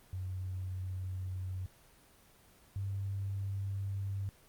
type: tone pair in turn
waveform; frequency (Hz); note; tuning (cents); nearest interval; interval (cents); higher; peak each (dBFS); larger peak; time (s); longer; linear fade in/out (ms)
sine; 92.8 / 98.32; F#2 / G2; +6 / +6; minor second; 100; second; -36 / -34; second; 0.13-1.66 / 2.76-4.29; neither; 0
effects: pink hiss -62 dBFS RMS until 4.48 s + Opus 24 kbps